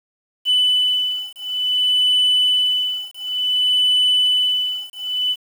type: beating tone pair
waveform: sine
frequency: 2994 / 2994.56 Hz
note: F#7 / F#7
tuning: +20 / +20 cents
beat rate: 0.56 Hz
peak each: -17 dBFS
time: 0.45-5.36 s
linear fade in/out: 50 ms
effects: tanh soft clip ceiling -10 dBFS + 7-bit